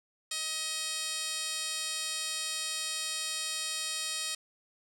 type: tone with band-pass filter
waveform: 10% pulse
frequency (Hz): 632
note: D#5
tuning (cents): +27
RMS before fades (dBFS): -35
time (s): 0.31-4.35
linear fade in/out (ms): 5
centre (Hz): 6400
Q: 4.6
effects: none